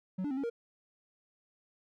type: tone with pitch steps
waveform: triangle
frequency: 186.3 / 291.7 / 262.2 / 277 / 467.8 Hz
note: F#3 / D4 / C4 / C#4 / A#4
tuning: +12 / -12 / +4 / -1 / +6 cents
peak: -30 dBFS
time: 0.18-0.5 s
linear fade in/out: 10 ms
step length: 64 ms
effects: none